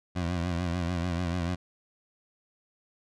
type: tone with vibrato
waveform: 20% pulse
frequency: 87.31 Hz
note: F2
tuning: in tune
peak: -23 dBFS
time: 0.15-1.56 s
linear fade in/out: 20 ms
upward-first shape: triangle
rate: 6.8 Hz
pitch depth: 90 cents each way
effects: low-pass 6000 Hz 12 dB/octave

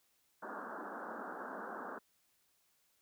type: band-pass noise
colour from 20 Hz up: white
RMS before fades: -45 dBFS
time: 0.42-1.99 s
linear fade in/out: 10 ms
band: 190 to 1600 Hz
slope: 96 dB/octave
effects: white hiss -75 dBFS RMS until 3.01 s

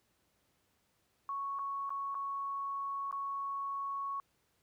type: tone with dropouts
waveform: sine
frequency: 1108.7 Hz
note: C#6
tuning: in tune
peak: -35 dBFS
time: 1.29-4.2 s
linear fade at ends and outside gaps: 1 ms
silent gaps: 1.588-1.592 / 1.894-1.904 / 2.145-2.151 / 3.112-3.126 s
effects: pink hiss -75 dBFS RMS until 4.62 s + high-pass 60 Hz 12 dB/octave

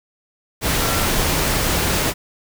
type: tone in noise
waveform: sine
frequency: 1357 Hz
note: E6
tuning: 50 cents sharp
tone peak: -29 dBFS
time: 0.78-1.09 s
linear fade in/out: 50 ms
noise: pink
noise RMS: -19 dBFS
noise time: 0.61-2.14 s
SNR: -13 dB
effects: none

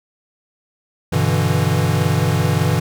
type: chord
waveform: square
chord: E minor seventh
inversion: first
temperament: equal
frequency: 98 / 123.47 / 146.83 / 164.81 Hz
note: G2 / B2 / D3 / E3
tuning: 0 / 0 / 0 / 0 cents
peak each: -21 dBFS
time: 1.12-2.8 s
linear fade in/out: 10 ms
effects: none

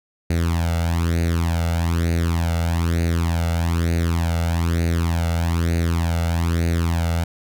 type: tone with flanger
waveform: sawtooth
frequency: 84 Hz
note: E2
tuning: 33 cents sharp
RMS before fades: -20 dBFS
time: 0.3-7.24 s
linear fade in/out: 5 ms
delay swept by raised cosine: 0.46 to 1.45 ms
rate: 1.1 Hz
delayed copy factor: +0.75
effects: none

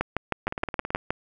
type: two click trains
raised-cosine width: 0.5 ms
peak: -15 / -9 dBFS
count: 10 / 8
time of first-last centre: 0.47-0.959 / 0.01-1.105 s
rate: 18.4 / 6.39 Hz
effects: none

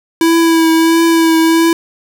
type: tone with vibrato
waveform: square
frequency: 328.4 Hz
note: E4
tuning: 6 cents flat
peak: -8 dBFS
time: 0.21-1.73 s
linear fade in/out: 2 ms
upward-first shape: triangle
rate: 1.5 Hz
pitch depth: 25 cents each way
effects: none

